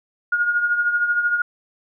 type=tone with tremolo; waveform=sine; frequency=1431 Hz; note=F6; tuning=42 cents sharp; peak=-14 dBFS; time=0.32-1.42 s; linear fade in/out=5 ms; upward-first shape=triangle; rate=13 Hz; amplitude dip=65%; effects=none